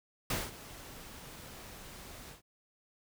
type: noise with ADSR envelope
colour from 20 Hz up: pink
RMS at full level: -32 dBFS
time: 0.3-2.42 s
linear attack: 4 ms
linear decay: 200 ms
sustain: -17 dB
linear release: 120 ms
effects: none